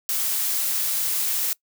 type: noise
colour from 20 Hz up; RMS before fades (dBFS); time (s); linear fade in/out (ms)
blue; -24; 0.09-1.53; 0
effects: noise-tail reverb RT60 0.1 s tail -23 dB re dry